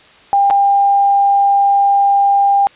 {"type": "tone with dropouts", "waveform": "sine", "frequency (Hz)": 799, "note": "G5", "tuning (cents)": 33, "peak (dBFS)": -8, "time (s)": [0.33, 2.67], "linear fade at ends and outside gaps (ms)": 0, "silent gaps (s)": [0.501, 0.508], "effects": ["white hiss -44 dBFS RMS until 2.75 s", "resampled to 8000 Hz"]}